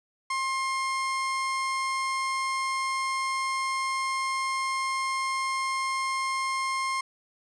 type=tone; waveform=30% pulse; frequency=1063 Hz; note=C6; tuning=27 cents sharp; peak=-24 dBFS; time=0.3-7.01 s; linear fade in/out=5 ms; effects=resampled to 22050 Hz